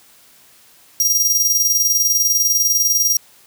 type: tone with tremolo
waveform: sawtooth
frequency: 5700 Hz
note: F8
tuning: 34 cents sharp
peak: -9 dBFS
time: 1-3.17 s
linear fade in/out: 2 ms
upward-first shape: square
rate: 20 Hz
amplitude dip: 45%
effects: white hiss -49 dBFS RMS until 3.46 s + high-pass 60 Hz 12 dB/octave